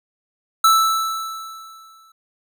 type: tone with exponential decay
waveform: square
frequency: 1318 Hz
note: E6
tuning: 1 cent flat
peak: -10 dBFS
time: 0.64-2.12 s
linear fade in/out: 5 ms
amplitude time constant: 320 ms
effects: none